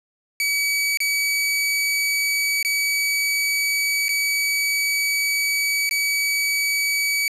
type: tone with dropouts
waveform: sawtooth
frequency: 2277 Hz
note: C#7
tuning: 46 cents sharp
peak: -16 dBFS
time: 0.4-7.28 s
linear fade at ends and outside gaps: 1 ms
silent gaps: 0.973-1.003 / 2.628-2.648 / 4.083-4.091 / 5.893-5.91 s
effects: resampled to 32000 Hz + 7-bit